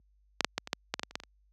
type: clicks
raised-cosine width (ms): 0.2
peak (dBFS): -7 / -6 / -12 / -22 / -10 / -12 / -16 / -15 / -30 / -14 / -26 / -29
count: 12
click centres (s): 0.407 / 0.446 / 0.58 / 0.674 / 0.731 / 0.94 / 0.995 / 1.033 / 1.11 / 1.155 / 1.201 / 1.236
effects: added 50 Hz sine -45 dBFS peak until 1.52 s + high-pass 150 Hz 12 dB/octave